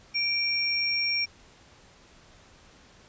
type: tone pair together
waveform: sine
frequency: 2349 / 5547 Hz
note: D7 / F8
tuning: 0 / -13 cents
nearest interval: octave + minor third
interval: 1487 cents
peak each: -27 dBFS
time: 0.14-1.26 s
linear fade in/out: 20 ms
effects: pink hiss -55 dBFS RMS until 3.08 s + resampled to 16000 Hz